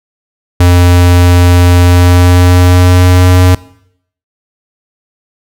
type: tone with pitch glide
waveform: square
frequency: 88.4 to 90.78 Hz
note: F2 to F#2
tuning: +22 to -32 cents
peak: -3 dBFS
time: 0.6-3.55 s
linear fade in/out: 5 ms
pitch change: +46 cents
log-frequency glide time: 1.85-3.42 s
effects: noise-tail reverb RT60 0.7 s tail -20 dB re dry